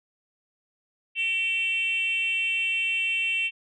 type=tone with frequency modulation; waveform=sine; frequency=2703 Hz; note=E7; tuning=43 cents sharp; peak=-22 dBFS; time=1.15-3.51 s; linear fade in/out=50 ms; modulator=415 Hz; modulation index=0.62; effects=tanh soft clip ceiling -19 dBFS